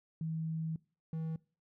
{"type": "tone pair in turn", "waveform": ["sine", "triangle"], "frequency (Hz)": [160.7, 160.7], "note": ["E3", "E3"], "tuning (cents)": [-44, -44], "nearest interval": "unison", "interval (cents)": 0, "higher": "neither", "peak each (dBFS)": [-34, -33], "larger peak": "second", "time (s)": [[0.21, 0.76], [1.13, 1.36]], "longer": "first", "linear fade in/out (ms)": 2, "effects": ["noise-tail reverb RT60 0.4 s tail -23 dB re dry"]}